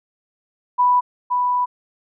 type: tone pair in turn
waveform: sine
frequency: 987.8 / 987.8 Hz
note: B5 / B5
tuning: 0 / 0 cents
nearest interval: unison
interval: 0 cents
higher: neither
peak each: -12 / -16 dBFS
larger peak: first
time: 0.78-1.01 / 1.3-1.66 s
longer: second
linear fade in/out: 20 ms
effects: none